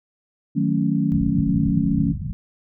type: chord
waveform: sine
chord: D# half-diminished seventh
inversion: none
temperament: equal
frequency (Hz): 155.56 / 185 / 220 / 277.2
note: D#3 / F#3 / A3 / C#4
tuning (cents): 0 / 0 / 0 / 0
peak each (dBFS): -23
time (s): 0.55-2.13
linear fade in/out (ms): 20
type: low-pass noise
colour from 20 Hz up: white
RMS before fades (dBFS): -27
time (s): 1.12-2.33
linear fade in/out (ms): 0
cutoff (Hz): 190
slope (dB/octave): 48
effects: none